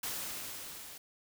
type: noise with level ramp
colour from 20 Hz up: white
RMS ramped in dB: -37 to -49 dBFS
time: 0.03-0.98 s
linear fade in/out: 5 ms
effects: none